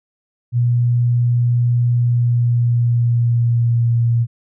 sine tone with pitch glide, 120.7 to 117.54 Hz, B2 to A#2, -39 to +15 cents, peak -12 dBFS, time 0.52-4.27 s, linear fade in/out 50 ms, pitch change -46 cents, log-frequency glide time 1.97-3.93 s, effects none

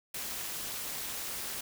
white noise with amplitude modulation, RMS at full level -35 dBFS, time 0.14-1.61 s, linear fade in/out 5 ms, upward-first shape sine, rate 255 Hz, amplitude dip 70%, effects none

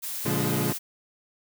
blue noise, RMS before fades -33 dBFS, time 0.02-0.79 s, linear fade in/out 20 ms
25% pulse chord, Bb dominant seventh, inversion none, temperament equal with one note detuned, 116.54 / 143.31 / 174.61 / 207.7 Hz, Bb2 / D3 / F3 / Ab3, 0 / -42 / 0 / 0 cents, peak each -27 / -25 / -28 / -27 dBFS, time 0.25-0.73 s, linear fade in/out 10 ms
effects none

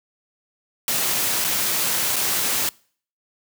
white noise with dropouts, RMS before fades -22 dBFS, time 0.88-2.69 s, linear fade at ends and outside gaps 1 ms, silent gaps 1.442-1.446 / 2.16-2.164 s, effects noise-tail reverb RT60 0.5 s tail -25 dB re dry + high-pass 100 Hz 12 dB/octave

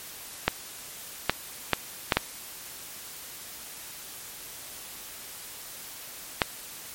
clicks, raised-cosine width 0.3 ms, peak -3 dBFS, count 6, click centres 0.48 / 1.296 / 1.733 / 2.122 / 2.17 / 6.418 s, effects white hiss -42 dBFS RMS until 6.94 s + MP3 64 kbps

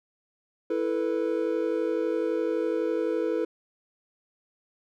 triangle chord, E suspended fourth, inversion none, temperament equal with one note detuned, 329.6 / 440 / 491.9 Hz, E4 / A4 / B4, 0 / 0 / -7 cents, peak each -27 dBFS, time 0.7-3.45 s, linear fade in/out 5 ms, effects none

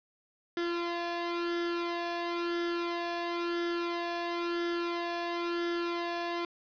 sawtooth tone with flanger, 343.8 Hz, F4, 27 cents flat, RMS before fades -33 dBFS, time 0.57-6.45 s, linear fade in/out 2 ms, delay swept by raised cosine 0.59 to 1.17 ms, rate 0.98 Hz, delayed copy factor +0.7, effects resampled to 11025 Hz + 9-bit

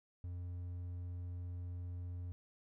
triangle tone, 88.5 Hz, F2, 23 cents sharp, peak -39 dBFS, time 0.24-2.32 s, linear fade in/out 0 ms, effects none

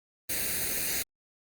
white noise with comb filter, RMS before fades -30 dBFS, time 0.29-1.03 s, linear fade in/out 10 ms, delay 0.46 ms, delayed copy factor +0.75, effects Opus 32 kbps

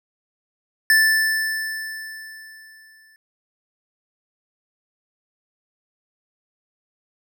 square tone with exponential decay, 1760 Hz, A6, in tune, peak -12 dBFS, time 0.9-3.16 s, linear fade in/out 1 ms, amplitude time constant 490 ms, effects none

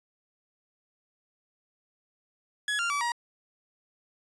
30% pulse tone with pitch steps, 1684 / 1391.7 / 1150.2 / 950.6 Hz, G#6 / F6 / D6 / A#5, +24 / -6 / -36 / +34 cents, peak -24 dBFS, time 2.68-3.12 s, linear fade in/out 2 ms, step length 110 ms, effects resampled to 22050 Hz

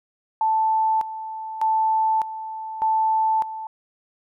sine tone with tremolo, 880 Hz, A5, in tune, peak -17 dBFS, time 0.41-3.67 s, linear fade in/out 2 ms, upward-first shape square, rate 0.83 Hz, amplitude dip 75%, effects none

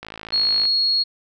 click train, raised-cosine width 0.3 ms, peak -17 dBFS, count 35, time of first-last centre 0.03-0.654 s, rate 54.5 Hz
sine tone, 4312 Hz, C#8, 49 cents flat, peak -16 dBFS, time 0.32-1.04 s, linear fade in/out 20 ms
effects none

